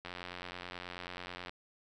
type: click train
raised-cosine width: 0.3 ms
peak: -26 dBFS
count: 130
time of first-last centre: 0.05-1.495 s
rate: 89.3 Hz
effects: none